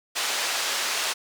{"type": "band-pass noise", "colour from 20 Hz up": "white", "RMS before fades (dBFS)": -27, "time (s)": [0.15, 1.14], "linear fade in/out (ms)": 20, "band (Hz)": [540, 5700], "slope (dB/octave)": 12, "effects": []}